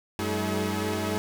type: tone cluster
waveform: sawtooth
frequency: 94.9 / 191.1 / 214.7 / 321.2 / 425.8 Hz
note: F#2 / G3 / A3 / E4 / G#4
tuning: +44 / -44 / -42 / -45 / +43 cents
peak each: -29 dBFS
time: 0.19-1.18 s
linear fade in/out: 0 ms
effects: none